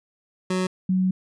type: tone pair in turn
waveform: 25% pulse / sine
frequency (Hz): 185 / 186.07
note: F#3 / F#3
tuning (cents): 0 / +10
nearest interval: unison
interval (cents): 10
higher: second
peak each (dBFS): -18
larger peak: neither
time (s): 0.5-0.67 / 0.89-1.11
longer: second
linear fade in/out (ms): 5
effects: resampled to 22050 Hz